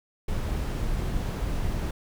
brown noise, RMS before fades -28 dBFS, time 0.28-1.91 s, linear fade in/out 5 ms, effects none

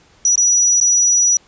sine tone with dropouts, 5860 Hz, F#8, 18 cents flat, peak -10 dBFS, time 0.25-1.37 s, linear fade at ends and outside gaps 2 ms, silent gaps 0.357-0.377 / 0.802-0.811 s, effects pink hiss -51 dBFS RMS until 1.47 s + resampled to 16000 Hz

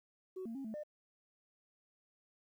sine tone with pitch steps, 373.7 / 228.4 / 271.7 / 219.2 / 600 Hz, F#4 / A#3 / C#4 / A3 / D5, +17 / -35 / -35 / -6 / +37 cents, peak -39 dBFS, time 0.36-0.835 s, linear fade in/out 10 ms, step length 95 ms, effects tanh soft clip ceiling -38 dBFS + 12-bit

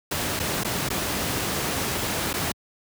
pink noise with dropouts, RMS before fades -26 dBFS, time 0.11-2.52 s, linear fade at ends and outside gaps 5 ms, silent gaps 0.394-0.398 / 0.636-0.646 / 0.889-0.901 / 2.331-2.338 s, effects high-pass 80 Hz 12 dB/octave

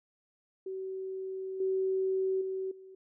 sine tone with level steps, 380 Hz, F#4, 46 cents sharp, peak -35 / -27 / -32 / -48 dBFS, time 0.66-2.95 s, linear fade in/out 5 ms, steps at 1.6 / 2.41 / 2.71 s, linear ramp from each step 5 ms, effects none

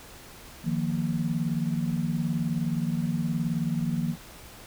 sine chord, Eb suspended second, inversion none, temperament equal, 155.56 / 174.61 / 233.1 Hz, Eb3 / F3 / Bb3, 0 / 0 / 0 cents, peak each -29 / -29 / -30 dBFS, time 0.63-4.16 s, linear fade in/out 50 ms, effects pink hiss -47 dBFS RMS until 4.66 s

